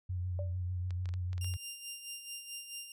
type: tone with vibrato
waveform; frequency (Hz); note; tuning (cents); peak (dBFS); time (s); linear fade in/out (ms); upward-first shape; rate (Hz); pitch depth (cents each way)
sine; 90.2; F#2; -44; -33; 0.09-1.57; 10; triangle; 6.7; 41
type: tone with exponential decay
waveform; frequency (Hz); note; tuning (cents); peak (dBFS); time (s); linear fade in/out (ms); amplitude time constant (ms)
sine; 582; D5; -16; -37; 0.39-0.57; 1; 39
type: clicks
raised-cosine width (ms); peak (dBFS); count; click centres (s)
0.2; -33; 8; 0.907 / 1.057 / 1.09 / 1.139 / 1.331 / 1.38 / 1.445 / 1.539
type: tone with tremolo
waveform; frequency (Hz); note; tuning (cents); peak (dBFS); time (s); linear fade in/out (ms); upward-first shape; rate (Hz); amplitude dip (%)
15% pulse; 2794; F7; 0; -33; 1.41-2.92; 2; sine; 4.6; 60
effects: none